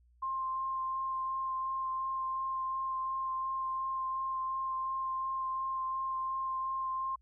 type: tone with vibrato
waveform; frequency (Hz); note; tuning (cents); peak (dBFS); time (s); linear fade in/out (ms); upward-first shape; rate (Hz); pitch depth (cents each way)
sine; 1055; C6; +14; -32; 0.22-7.16; 10; sine; 2.8; 10
effects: added 60 Hz sine -62 dBFS peak until 7.21 s